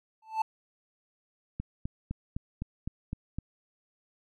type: tone with exponential growth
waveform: triangle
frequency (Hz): 880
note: A5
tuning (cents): 0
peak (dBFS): -20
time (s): 0.22-0.42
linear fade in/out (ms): 5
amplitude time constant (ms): 42
type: click train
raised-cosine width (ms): 5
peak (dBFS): -21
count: 8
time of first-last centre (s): 1.6-3.386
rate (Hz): 3.92
effects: none